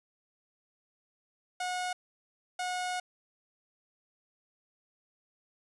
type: tone bursts at uneven times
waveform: sawtooth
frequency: 727 Hz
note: F#5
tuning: 31 cents flat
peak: -28 dBFS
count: 2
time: 1.6-1.93 / 2.59-3 s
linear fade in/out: 5 ms
effects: resampled to 24000 Hz